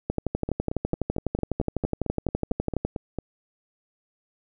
two click trains, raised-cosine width 2 ms, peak -11 / -15 dBFS, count 34 / 13, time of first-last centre 0.1-2.85 / 0.49-3.187 s, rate 12 / 4.45 Hz, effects none

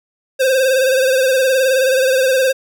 square tone with vibrato, 523.3 Hz, C5, in tune, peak -12 dBFS, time 0.39-2.53 s, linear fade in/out 20 ms, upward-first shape sine, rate 19 Hz, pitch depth 54 cents each way, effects none

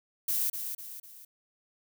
violet noise with echo, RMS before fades -29 dBFS, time 0.28-0.5 s, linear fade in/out 5 ms, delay 250 ms, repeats 3, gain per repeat -7 dB, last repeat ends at 1.25 s, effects none

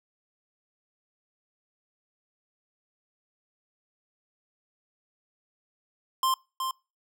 square tone with echo, 1050 Hz, C6, 6 cents sharp, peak -23 dBFS, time 6.23-6.34 s, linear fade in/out 2 ms, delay 370 ms, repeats 1, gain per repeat -6 dB, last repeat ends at 6.71 s, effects noise-tail reverb RT60 0.3 s tail -26 dB re dry

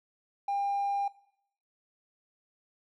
triangle tone, 801 Hz, G5, 37 cents sharp, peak -25 dBFS, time 0.48-1.08 s, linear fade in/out 5 ms, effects noise-tail reverb RT60 0.7 s tail -21 dB re dry + tanh soft clip ceiling -23 dBFS

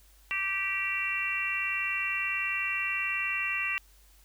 harmonic tone, 389.9 Hz, G4, 9 cents flat, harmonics 3 / 4 / 5 / 6 / 7, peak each -39 / -42 / -34 / -34 / -31 dBFS, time 0.31-3.78 s, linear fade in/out 0 ms, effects added 50 Hz sine -57 dBFS peak until 4.24 s + white hiss -62 dBFS RMS until 4.24 s

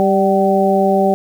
harmonic tone with a mistuned harmonic, 195.5 Hz, G3, 4 cents flat, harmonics 1 / 2 / 3 / 4, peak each -16 / -16 / -16 / -16 dBFS, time 0-1.14 s, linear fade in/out 0 ms, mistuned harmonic 4, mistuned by -36 cents, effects 7-bit

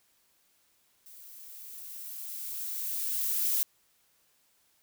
violet noise with level ramp, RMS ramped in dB -51 to -27 dBFS, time 1.06-3.63 s, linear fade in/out 0 ms, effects white hiss -69 dBFS RMS until 4.82 s

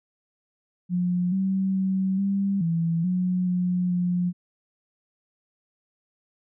sine tone with pitch steps, 178.4 / 191.4 / 190.2 / 197.2 / 166.3 / 181.9 / 179.8 / 177.8 Hz, F3 / G3 / F#3 / G3 / E3 / F#3 / F#3 / F3, +37 / -41 / +48 / +11 / +16 / -29 / -49 / +31 cents, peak -21 dBFS, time 0.89-4.33 s, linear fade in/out 50 ms, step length 430 ms, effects none

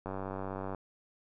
click train, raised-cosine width 1 ms, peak -24 dBFS, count 67, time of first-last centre 0.06-0.748 s, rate 96 Hz, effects none

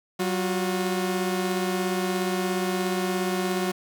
sawtooth tone pair together, 188.5 / 360 Hz, F#3 / F#4, +32 / -47 cents, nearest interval major seventh, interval 1121 cents, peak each -23 dBFS, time 0.19-3.72 s, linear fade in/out 10 ms, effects 8-bit

